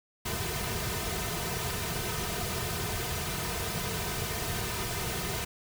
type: noise with comb filter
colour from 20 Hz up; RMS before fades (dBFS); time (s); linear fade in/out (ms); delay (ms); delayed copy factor
pink; -33; 0.25-5.45; 10; 3.6; -0.85
effects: none